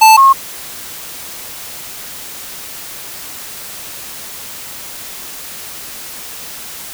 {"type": "tone pair in turn", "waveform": ["square", "sine"], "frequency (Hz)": [880, 1082.3], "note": ["A5", "C#6"], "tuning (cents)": [0, -42], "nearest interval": "major third", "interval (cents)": 358, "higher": "second", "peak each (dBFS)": -3, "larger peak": "neither", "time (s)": [[0.01, 0.17], [0.17, 0.33]], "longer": "neither", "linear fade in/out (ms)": 10, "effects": ["white hiss -29 dBFS RMS until 6.93 s"]}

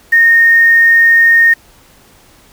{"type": "tone with quantisation", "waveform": "sine", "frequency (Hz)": 1843, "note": "A#6", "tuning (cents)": -20, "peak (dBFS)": -4, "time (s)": [0.12, 1.54], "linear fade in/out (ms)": 10, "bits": 5, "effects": ["pink hiss -45 dBFS RMS until 2.52 s"]}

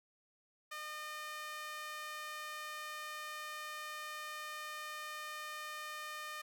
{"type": "tone with high-pass filter", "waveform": "sawtooth", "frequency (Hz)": 608, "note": "D#5", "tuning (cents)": -40, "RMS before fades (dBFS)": -45, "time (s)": [0.71, 6.42], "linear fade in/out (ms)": 10, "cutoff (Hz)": 1400, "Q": 1.8, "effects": []}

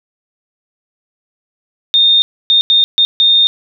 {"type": "tone bursts at uneven times", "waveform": "sine", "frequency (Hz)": 3656, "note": "A#7", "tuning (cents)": -34, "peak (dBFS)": -6, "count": 5, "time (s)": [[1.94, 2.22], [2.5, 2.61], [2.7, 2.84], [2.98, 3.05], [3.2, 3.47]], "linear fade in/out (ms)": 0, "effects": []}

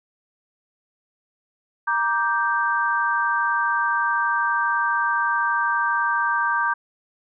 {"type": "chord", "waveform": "sine", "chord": "G minor", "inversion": "first", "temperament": "just", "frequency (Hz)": [940.8, 1176, 1568], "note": ["Bb5", "D6", "G6"], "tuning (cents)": [16, 2, 0], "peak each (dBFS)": [-24, -24, -22], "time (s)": [1.87, 6.74], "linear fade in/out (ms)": 10, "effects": []}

